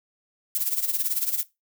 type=noise with tremolo; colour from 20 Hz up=violet; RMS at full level=-23 dBFS; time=0.55-1.43 s; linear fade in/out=0 ms; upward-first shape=sine; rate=18 Hz; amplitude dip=75%; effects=noise-tail reverb RT60 0.2 s tail -18 dB re dry